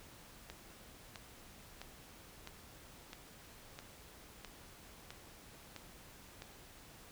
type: click train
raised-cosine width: 0.2 ms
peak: -29 dBFS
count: 10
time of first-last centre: 0.5-6.421 s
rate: 1.52 Hz
effects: pink hiss -57 dBFS RMS until 7.11 s